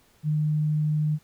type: tone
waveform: sine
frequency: 152.2 Hz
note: D#3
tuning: 38 cents flat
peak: -21 dBFS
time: 0.23-1.19 s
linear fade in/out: 50 ms
effects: pink hiss -61 dBFS RMS until 1.23 s

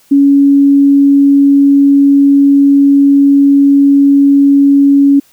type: tone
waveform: sine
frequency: 280 Hz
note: C#4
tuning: 18 cents sharp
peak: -3 dBFS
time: 0.11-5.2 s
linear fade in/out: 10 ms
effects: white hiss -48 dBFS RMS until 5.32 s

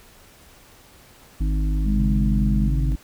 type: harmonic tone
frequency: 51.6 Hz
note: G#1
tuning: 10 cents flat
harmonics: 1 / 3 / 5 / 6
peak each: -19 / -29 / -33 / -35 dBFS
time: 1.4-2.96 s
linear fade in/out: 10 ms
type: tone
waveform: sine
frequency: 205 Hz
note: G#3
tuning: 22 cents flat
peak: -21 dBFS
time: 1.84-2.71 s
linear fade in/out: 50 ms
type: tone with vibrato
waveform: sine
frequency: 135.3 Hz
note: C#3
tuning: 42 cents flat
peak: -24 dBFS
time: 1.97-2.92 s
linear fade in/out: 0 ms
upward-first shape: sine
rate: 1.8 Hz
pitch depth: 9 cents each way
effects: pink hiss -50 dBFS RMS until 3.03 s

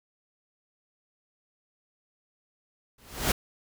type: noise with exponential growth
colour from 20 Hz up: pink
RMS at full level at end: -21 dBFS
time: 2.98-3.32 s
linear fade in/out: 5 ms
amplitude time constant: 73 ms
effects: none

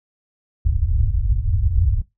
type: low-pass noise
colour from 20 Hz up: white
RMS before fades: -18 dBFS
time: 0.65-2.02 s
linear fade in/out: 5 ms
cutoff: 100 Hz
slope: 48 dB/octave
effects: noise-tail reverb RT60 0.2 s tail -19 dB re dry

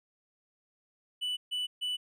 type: tone bursts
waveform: triangle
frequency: 2973 Hz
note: F#7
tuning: 8 cents sharp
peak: -29 dBFS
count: 3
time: 1.21-1.97 s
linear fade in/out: 20 ms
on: 160 ms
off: 140 ms
effects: none

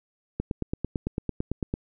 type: click train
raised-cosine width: 3 ms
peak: -14 dBFS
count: 13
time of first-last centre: 0.4-1.739 s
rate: 8.96 Hz
effects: none

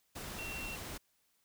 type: tone in noise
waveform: sine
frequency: 2725 Hz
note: F7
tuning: 43 cents flat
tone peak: -42 dBFS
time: 0.38-0.76 s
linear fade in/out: 10 ms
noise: pink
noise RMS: -44 dBFS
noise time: 0.15-0.98 s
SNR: -1 dB
effects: white hiss -75 dBFS RMS until 1.44 s

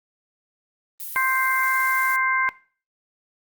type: noise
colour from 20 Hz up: violet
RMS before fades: -33 dBFS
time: 1-2.16 s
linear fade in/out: 0 ms
type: harmonic tone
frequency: 523.3 Hz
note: C5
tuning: in tune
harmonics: 2 / 3 / 4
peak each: -23 / -23 / -23 dBFS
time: 1.16-2.49 s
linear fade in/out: 0 ms
effects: noise-tail reverb RT60 0.4 s tail -20 dB re dry + Opus 32 kbps

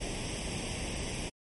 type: noise with comb filter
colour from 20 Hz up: pink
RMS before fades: -36 dBFS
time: 0-1.3 s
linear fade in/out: 20 ms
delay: 0.36 ms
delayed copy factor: +0.75
effects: MP3 48 kbps

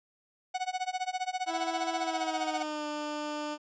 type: tone with tremolo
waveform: 45% pulse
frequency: 740 Hz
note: F#5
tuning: in tune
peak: -28 dBFS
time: 0.54-2.63 s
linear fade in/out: 10 ms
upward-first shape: sine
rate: 15 Hz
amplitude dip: 95%
type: tone with pitch glide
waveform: 15% pulse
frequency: 329.6 to 298.8 Hz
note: E4 to D4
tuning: 0 to +30 cents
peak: -27 dBFS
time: 1.46-3.58 s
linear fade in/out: 50 ms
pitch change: -170 cents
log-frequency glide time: 1.99-2.85 s
effects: resampled to 16000 Hz

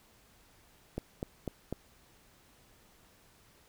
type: click train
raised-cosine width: 2 ms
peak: -21 dBFS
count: 4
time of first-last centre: 0.98-1.726 s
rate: 4.02 Hz
effects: pink hiss -63 dBFS RMS until 3.68 s

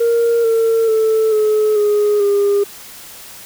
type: tone with pitch steps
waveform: sine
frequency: 466.2 / 453.2 / 440.5 / 428.2 / 416.3 / 404.7 Hz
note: A#4 / A#4 / A4 / A4 / G#4 / G#4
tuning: 0 / -49 / +2 / -47 / +4 / -45 cents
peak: -9 dBFS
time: 0-2.64 s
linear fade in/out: 10 ms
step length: 440 ms
effects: tanh soft clip ceiling -9 dBFS + white hiss -36 dBFS RMS until 3.45 s

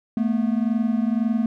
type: tone pair together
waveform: triangle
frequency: 219.5 / 241.4 Hz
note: A3 / B3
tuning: -4 / -39 cents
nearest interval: major second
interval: 165 cents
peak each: -19 / -21 dBFS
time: 0.17-1.46 s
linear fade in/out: 2 ms
effects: none

